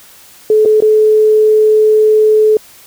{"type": "tone with dropouts", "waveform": "sine", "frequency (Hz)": 430.8, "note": "A4", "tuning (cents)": -37, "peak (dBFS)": -5, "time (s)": [0.5, 2.57], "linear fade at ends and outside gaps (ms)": 2, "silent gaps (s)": [[0.651, 0.657], [0.804, 0.822]], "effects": ["white hiss -40 dBFS RMS until 2.86 s"]}